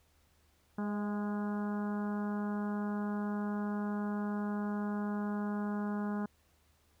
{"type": "harmonic tone with a mistuned harmonic", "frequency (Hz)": 206.5, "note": "G#3", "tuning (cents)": -10, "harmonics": [1, 2, 3, 4, 5, 6, 7, 8], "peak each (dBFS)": [-33, -44, -48, -46, -48, -51, -50, -56], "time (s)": [0.78, 6.26], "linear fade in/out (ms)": 5, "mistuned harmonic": 3, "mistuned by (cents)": 24, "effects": ["added 76 Hz sine -70 dBFS peak until 7 s", "pink hiss -71 dBFS RMS until 7 s"]}